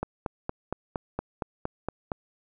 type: click train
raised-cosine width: 1 ms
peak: -15 dBFS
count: 10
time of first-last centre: 0.03-2.118 s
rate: 4.31 Hz
effects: none